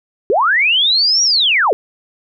sine linear two-way sweep, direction up then down, 354.2 to 5760 to 354.2 Hz, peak -10 dBFS, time 0.3-1.73 s, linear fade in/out 0 ms, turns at 1.23 s, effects none

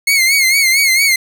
sawtooth tone with vibrato, 2161 Hz, C#7, 45 cents flat, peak -6 dBFS, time 0.07-1.16 s, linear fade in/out 5 ms, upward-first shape sine, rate 4.4 Hz, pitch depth 79 cents each way, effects none

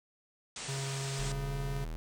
white low-pass noise, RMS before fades -42 dBFS, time 0.56-1.32 s, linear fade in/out 2 ms, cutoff 9000 Hz, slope 96 dB/octave
square tone with pitch glide, 136.5 to 138.57 Hz, C#3 to C#3, -26 to 0 cents, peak -36 dBFS, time 0.68-1.85 s, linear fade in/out 10 ms, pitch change +26 cents, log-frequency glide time 1.13-1.53 s
square tone, 40 Hz, D#1, 49 cents sharp, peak -37 dBFS, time 1.19-1.96 s, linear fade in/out 0 ms
effects none

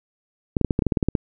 clicks, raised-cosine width 3 ms, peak -6 dBFS, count 12, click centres 0.568 / 0.613 / 0.647 / 0.708 / 0.791 / 0.822 / 0.867 / 0.922 / 0.972 / 1.028 / 1.086 / 1.152 s, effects none

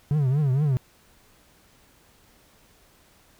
triangle tone with vibrato, 139.7 Hz, C#3, 14 cents sharp, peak -17 dBFS, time 0.11-0.77 s, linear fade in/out 0 ms, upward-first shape triangle, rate 4.3 Hz, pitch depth 200 cents each way, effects pink hiss -58 dBFS RMS until 3.39 s

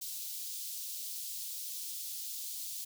white high-pass noise, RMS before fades -41 dBFS, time 0.01-2.85 s, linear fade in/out 10 ms, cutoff 3600 Hz, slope 24 dB/octave, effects none

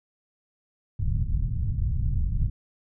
pink low-pass noise, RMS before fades -25 dBFS, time 0.99-2.5 s, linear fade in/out 5 ms, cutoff 130 Hz, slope 24 dB/octave, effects none

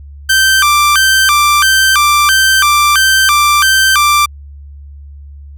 sawtooth tone with vibrato, 1354 Hz, E6, 46 cents sharp, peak -3 dBFS, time 0.29-4.26 s, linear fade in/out 10 ms, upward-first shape square, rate 1.5 Hz, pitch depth 240 cents each way, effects added 71 Hz sine -29 dBFS peak until 5.57 s

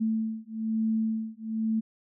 sine beating tone pair, 220.8 / 221.9 Hz, A3 / A3, +6 / +15 cents, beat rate 1.1 Hz, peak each -29 dBFS, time 0-1.81 s, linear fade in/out 20 ms, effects none

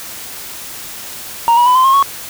sine tone with pitch steps, 932 / 964.9 / 998.9 / 1034.1 / 1070.6 / 1108.3 Hz, A#5 / B5 / B5 / C6 / C6 / C#6, -1 / -41 / +19 / -21 / +39 / -1 cents, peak -4 dBFS, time 1.48-2.026 s, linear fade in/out 0 ms, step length 91 ms, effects tanh soft clip ceiling -6 dBFS + white hiss -29 dBFS RMS until 2.29 s

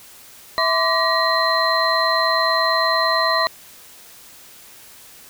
sine tone cluster, 654 / 1028 / 1157 / 1902 / 4100 Hz, E5 / C6 / D6 / A#6 / C8, -14 / -31 / -26 / +34 / -36 cents, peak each -22 dBFS, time 0.58-3.47 s, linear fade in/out 0 ms, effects white hiss -44 dBFS RMS until 5.29 s

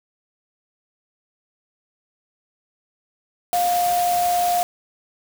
sine tone in noise, 707 Hz, F5, 21 cents sharp, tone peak -17 dBFS, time 3.53-4.63 s, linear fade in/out 0 ms, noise white, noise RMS -29 dBFS, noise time 3.53-4.63 s, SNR +9 dB, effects none

